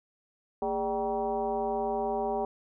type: tone with frequency modulation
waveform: sine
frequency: 591 Hz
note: D5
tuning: 11 cents sharp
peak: -27 dBFS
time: 0.62-2.45 s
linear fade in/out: 2 ms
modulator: 181 Hz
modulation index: 1.7
effects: none